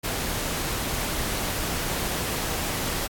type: noise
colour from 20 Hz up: pink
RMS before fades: -28 dBFS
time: 0.03-3.08 s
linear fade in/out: 20 ms
effects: AAC 64 kbps